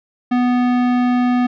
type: tone with tanh clipping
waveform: sine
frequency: 247 Hz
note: B3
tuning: in tune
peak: -15 dBFS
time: 0.31-1.47 s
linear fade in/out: 10 ms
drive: 18 dB
effects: none